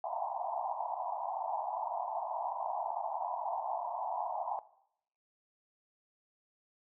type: band-pass noise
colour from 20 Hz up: pink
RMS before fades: -37 dBFS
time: 0.04-4.59 s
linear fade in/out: 2 ms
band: 660 to 1000 Hz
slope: 96 dB/octave
effects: noise-tail reverb RT60 0.7 s tail -17 dB re dry